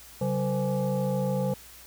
sine tone with frequency modulation, 189.7 Hz, F#3, 43 cents sharp, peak -24 dBFS, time 0.21-1.54 s, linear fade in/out 5 ms, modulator 326 Hz, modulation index 1.4, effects added 60 Hz sine -56 dBFS peak until 1.86 s + white hiss -49 dBFS RMS until 1.86 s

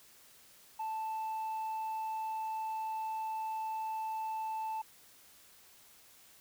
sine tone, 880 Hz, A5, in tune, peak -32 dBFS, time 0.79-4.82 s, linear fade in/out 10 ms, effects tanh soft clip ceiling -34 dBFS + white hiss -60 dBFS RMS until 6.4 s

